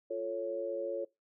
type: chord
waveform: sine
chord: F augmented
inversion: none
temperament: equal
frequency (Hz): 349.2 / 440 / 554.4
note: F4 / A4 / C#5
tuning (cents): 0 / 0 / 0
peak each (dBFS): -40 / -39 / -35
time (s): 0.1-1.05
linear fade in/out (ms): 10
effects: noise-tail reverb RT60 0.2 s tail -21 dB re dry